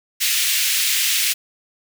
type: high-pass noise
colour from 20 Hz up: pink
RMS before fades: -19 dBFS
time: 0.2-1.34 s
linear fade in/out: 20 ms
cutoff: 2200 Hz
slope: 24 dB/octave
effects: none